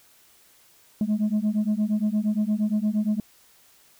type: beating tone pair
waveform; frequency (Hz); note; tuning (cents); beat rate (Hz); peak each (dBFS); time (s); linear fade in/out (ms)
sine; 207.7 / 216.3; G#3 / A3; 0 / -29; 8.6; -22; 1.01-3.2; 2
effects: tanh soft clip ceiling -18 dBFS + white hiss -57 dBFS RMS until 3.99 s